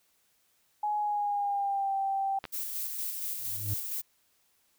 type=tone with pitch glide; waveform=sine; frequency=838 to 781.9 Hz; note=G#5 to G5; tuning=+15 to -5 cents; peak=-27 dBFS; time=0.83-2.39 s; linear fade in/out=5 ms; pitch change=-120 cents; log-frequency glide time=0.98-1.94 s
type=clicks; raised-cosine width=0.3 ms; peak=-22 dBFS; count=2; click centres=2.441 / 2.453 s
type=noise with tremolo; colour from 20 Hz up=violet; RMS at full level=-34 dBFS; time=2.52-4.02 s; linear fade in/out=20 ms; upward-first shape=square; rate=4.3 Hz; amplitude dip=30%
type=tone with exponential growth; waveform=triangle; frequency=102.4 Hz; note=G#2; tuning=24 cents flat; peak=-25 dBFS; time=3.36-3.74 s; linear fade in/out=5 ms; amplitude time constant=82 ms
effects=white hiss -70 dBFS RMS until 4.78 s